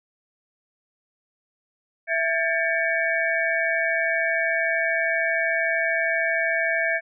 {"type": "tone cluster", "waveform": "sine", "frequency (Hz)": [661, 1612, 1765, 2254], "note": ["E5", "G6", "A6", "C#7"], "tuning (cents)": [5, 48, 5, 28], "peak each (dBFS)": -26, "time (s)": [2.07, 7.01], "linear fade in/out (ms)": 50, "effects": []}